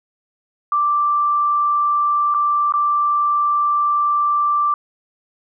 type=tone with dropouts; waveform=sine; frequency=1174.7 Hz; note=D6; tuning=in tune; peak=-14 dBFS; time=0.72-4.74 s; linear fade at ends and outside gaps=2 ms; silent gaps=2.341-2.346 / 2.723-2.738 s; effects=none